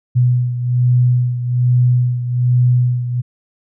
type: beating tone pair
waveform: sine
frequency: 123.47 / 124.67 Hz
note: B2 / B2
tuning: 0 / +17 cents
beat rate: 1.2 Hz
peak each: -12 / -18 dBFS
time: 0.15-3.22 s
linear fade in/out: 20 ms
effects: none